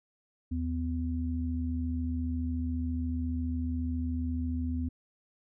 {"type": "tone pair together", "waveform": "sine", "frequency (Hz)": [79, 251.3], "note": ["D#2", "B3"], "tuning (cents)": [27, 30], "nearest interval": "octave + minor sixth", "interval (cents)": 2003, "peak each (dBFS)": [-31, -33], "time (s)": [0.51, 4.89], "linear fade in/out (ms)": 10, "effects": []}